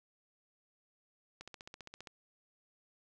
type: click train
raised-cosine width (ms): 0.2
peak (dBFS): -30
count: 11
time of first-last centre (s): 1.41-2.072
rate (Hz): 15.1
effects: none